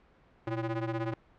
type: ring-modulated tone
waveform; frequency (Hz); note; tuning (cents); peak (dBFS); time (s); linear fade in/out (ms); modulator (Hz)
sawtooth; 226.3; A3; +49; -24; 0.47-1.14; 5; 105
effects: pink hiss -62 dBFS RMS until 1.38 s + low-pass 2000 Hz 12 dB/octave